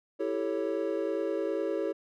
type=chord; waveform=triangle; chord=A dominant seventh; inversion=second; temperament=equal with one note detuned; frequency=329.6 / 392 / 441.8 / 554.4 Hz; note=E4 / G4 / A4 / C#5; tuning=0 / 0 / +7 / 0 cents; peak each=-32 dBFS; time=0.19-1.93 s; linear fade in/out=20 ms; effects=none